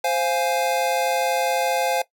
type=chord; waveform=square; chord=F minor; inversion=second; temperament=equal; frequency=523.3 / 698.5 / 830.6 Hz; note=C5 / F5 / Ab5; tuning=0 / 0 / 0 cents; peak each=-25 dBFS; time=0.04-2.02 s; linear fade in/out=5 ms; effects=noise-tail reverb RT60 0.1 s tail -17 dB re dry